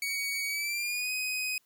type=tone with pitch glide; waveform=sawtooth; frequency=2248 to 2509 Hz; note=C#7 to D#7; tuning=+24 to +14 cents; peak=-27 dBFS; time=0.02-1.58 s; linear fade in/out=2 ms; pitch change=+190 cents; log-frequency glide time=0.46-1.11 s; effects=white hiss -70 dBFS RMS until 1.65 s